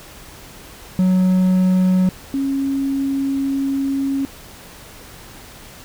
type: tone pair in turn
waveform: triangle / sine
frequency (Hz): 185 / 273.5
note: F#3 / C#4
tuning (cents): 0 / -23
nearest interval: perfect fifth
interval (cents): 677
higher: second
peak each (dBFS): -10 / -17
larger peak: first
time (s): 0.99-2.09 / 2.34-4.25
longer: second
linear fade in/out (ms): 0
effects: pink hiss -40 dBFS RMS until 5.84 s